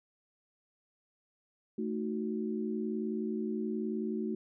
sine chord, D# diminished, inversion second, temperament equal, 220 / 311.1 / 370 Hz, A3 / D#4 / F#4, 0 / 0 / 0 cents, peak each -34 / -39 / -37 dBFS, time 1.78-4.35 s, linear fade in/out 5 ms, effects none

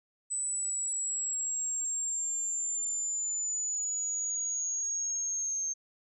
sine exponential sweep, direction down, 8000 to 6360 Hz, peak -30 dBFS, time 0.3-5.74 s, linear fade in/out 20 ms, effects none

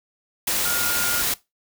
sine tone in noise, 1419 Hz, F6, 27 cents sharp, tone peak -27 dBFS, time 0.65-1.22 s, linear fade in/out 5 ms, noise white, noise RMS -23 dBFS, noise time 0.47-1.34 s, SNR -7 dB, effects noise-tail reverb RT60 0.2 s tail -19 dB re dry

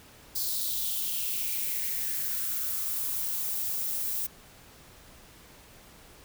violet noise with high-pass filter sweep, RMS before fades -31 dBFS, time 0.35-4.27 s, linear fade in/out 10 ms, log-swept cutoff 4500 to 530 Hz, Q 4.2, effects pink hiss -53 dBFS RMS until 6.24 s

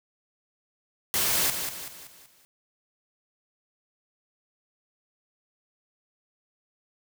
white noise with echo, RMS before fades -25 dBFS, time 1.14-1.5 s, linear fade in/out 0 ms, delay 190 ms, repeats 5, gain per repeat -7 dB, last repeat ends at 2.45 s, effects none

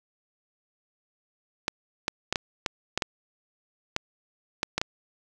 clicks, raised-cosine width 0.2 ms, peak -8 dBFS, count 11, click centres 1.681 / 2.081 / 2.326 / 2.358 / 2.662 / 2.976 / 3.022 / 3.964 / 4.631 / 4.78 / 4.815 s, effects none

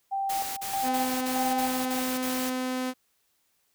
sine tone with tremolo, 784 Hz, G5, in tune, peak -26 dBFS, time 0.11-2 s, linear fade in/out 20 ms, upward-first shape square, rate 1.6 Hz, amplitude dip 65%
white noise bursts, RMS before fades -35 dBFS, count 7, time 0.29-2.502 s, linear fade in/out 10 ms, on 280 ms, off 42 ms
sawtooth tone, 255.5 Hz, C4, 41 cents flat, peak -24 dBFS, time 0.82-2.94 s, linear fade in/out 50 ms
effects white hiss -71 dBFS RMS until 3.74 s

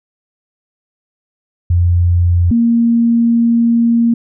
sine tone pair in turn, 87.31 / 233.1 Hz, F2 / A#3, 0 / 0 cents, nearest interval octave + perfect fourth, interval 1700 cents, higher second, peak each -8 dBFS, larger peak neither, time 1.7-2.51 / 2.51-4.14 s, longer second, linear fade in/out 5 ms, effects none

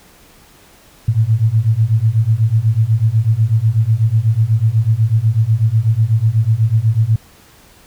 sine beating tone pair, 107.1 / 115.2 Hz, A2 / A#2, -46 / -20 cents, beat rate 8.1 Hz, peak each -14 / -13 dBFS, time 1.08-7.16 s, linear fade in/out 5 ms, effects pink hiss -46 dBFS RMS until 7.86 s

